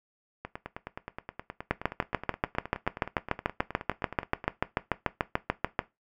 two click trains, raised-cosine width 0.5 ms, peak -9 / -21 dBFS, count 29 / 39, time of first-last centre 1.71-5.792 / 0.45-4.442 s, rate 6.86 / 9.52 Hz, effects noise-tail reverb RT60 0.2 s tail -17 dB re dry

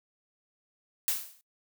blue noise with exponential decay, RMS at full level -25 dBFS, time 1.08-1.41 s, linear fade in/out 0 ms, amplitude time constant 71 ms, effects noise-tail reverb RT60 0.1 s tail -21 dB re dry

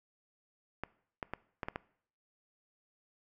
clicks, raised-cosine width 0.5 ms, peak -21 dBFS, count 6, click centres 0.836 / 1.228 / 1.336 / 1.632 / 1.685 / 1.759 s, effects noise-tail reverb RT60 0.6 s tail -21 dB re dry

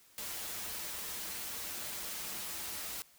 white noise with comb filter, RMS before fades -41 dBFS, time 0.18-3.02 s, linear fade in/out 0 ms, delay 7.5 ms, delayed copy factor -0.6, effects white hiss -63 dBFS RMS until 3.18 s

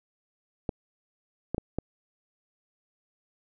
clicks, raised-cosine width 2 ms, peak -15 dBFS, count 4, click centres 0.692 / 1.546 / 1.581 / 1.786 s, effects none

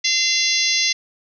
harmonic tone, 687 Hz, F5, 29 cents flat, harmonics 3 / 4 / 5 / 6 / 7 / 8 / 9, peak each -23 / -26 / -25 / -24 / -23 / -25 / -23 dBFS, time 0.04-0.93 s, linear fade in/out 10 ms, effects none

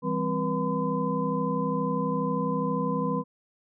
sine tone cluster, 165.2 / 197.5 / 259.8 / 486.4 / 1017 Hz, E3 / G3 / C4 / B4 / C6, +4 / +13 / -12 / -26 / -50 cents, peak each -31 dBFS, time 0.02-3.24 s, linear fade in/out 50 ms, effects none

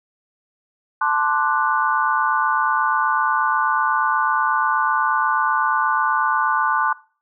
sine chord, D dominant seventh, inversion second, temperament equal, 880 / 1046.5 / 1174.7 / 1480 Hz, A5 / C6 / D6 / F#6, 0 / 0 / 0 / 0 cents, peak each -22 dBFS, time 1.01-6.93 s, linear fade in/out 5 ms, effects noise-tail reverb RT60 0.4 s tail -21 dB re dry

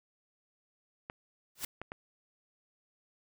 clicks, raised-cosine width 0.5 ms, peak -25 dBFS, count 3, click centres 1.099 / 1.816 / 1.919 s
white noise with exponential growth, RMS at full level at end -31 dBFS, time 1.55-1.65 s, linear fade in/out 5 ms, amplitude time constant 21 ms
effects none

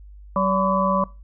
harmonic tone with a mistuned harmonic, 190.6 Hz, G3, 48 cents flat, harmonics 1 / 3 / 5 / 6, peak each -23 / -23 / -23 / -23 dBFS, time 0.36-1.04 s, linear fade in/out 2 ms, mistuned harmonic 5, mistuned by +96 cents, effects noise-tail reverb RT60 0.3 s tail -22 dB re dry + added 50 Hz sine -40 dBFS peak until 1.23 s

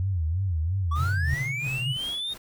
sine tone with vibrato, 87.31 Hz, F2, in tune, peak -23 dBFS, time 0-1.34 s, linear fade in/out 0 ms, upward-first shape sine, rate 2.9 Hz, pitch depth 200 cents each way
triangle linear sweep, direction up, 1108.7 to 3729 Hz, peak -27 dBFS, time 0.91-2.34 s, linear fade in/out 10 ms
pink noise with tremolo, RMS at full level -42 dBFS, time 0.95-2.38 s, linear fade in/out 10 ms, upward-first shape sine, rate 2.9 Hz, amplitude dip 95%
white band-pass noise, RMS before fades -32 dBFS, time 0.97-1.97 s, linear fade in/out 5 ms, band 120 to 140 Hz, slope 96 dB/octave
effects none

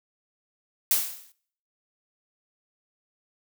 blue noise with exponential decay, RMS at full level -19 dBFS, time 0.91-1.32 s, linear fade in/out 1 ms, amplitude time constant 89 ms, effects noise-tail reverb RT60 0.6 s tail -22 dB re dry

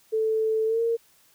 sine tone with pitch glide, 440 to 461.3 Hz, A4 to A#4, 0 to -18 cents, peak -21 dBFS, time 0.12-0.97 s, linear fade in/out 20 ms, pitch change +82 cents, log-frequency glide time 0.66-0.81 s, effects white hiss -60 dBFS RMS until 1.34 s

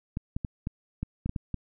clicks, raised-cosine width 5 ms, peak -18 dBFS, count 9, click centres 0.171 / 0.365 / 0.448 / 0.671 / 1.03 / 1.26 / 1.294 / 1.362 / 1.543 s, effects none

